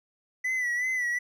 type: tone with vibrato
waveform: triangle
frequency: 1983 Hz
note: B6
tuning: 7 cents sharp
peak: -24 dBFS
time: 0.44-1.19 s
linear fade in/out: 10 ms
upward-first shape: sine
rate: 2.7 Hz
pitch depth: 60 cents each way
effects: none